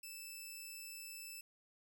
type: tone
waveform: 10% pulse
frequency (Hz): 2637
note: E7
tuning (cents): 0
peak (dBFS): -39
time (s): 0.03-1.41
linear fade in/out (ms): 5
effects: none